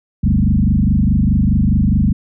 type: tone with frequency modulation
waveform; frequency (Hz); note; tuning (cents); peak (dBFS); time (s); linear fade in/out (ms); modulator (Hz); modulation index
sine; 137.7; C#3; -11; -10; 0.23-2.13; 10; 24.8; 3.8
effects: none